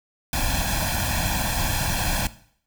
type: noise with comb filter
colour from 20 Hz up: pink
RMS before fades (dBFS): -24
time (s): 0.33-2.27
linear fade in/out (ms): 2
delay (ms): 1.2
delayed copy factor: +1
effects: noise-tail reverb RT60 0.6 s tail -17 dB re dry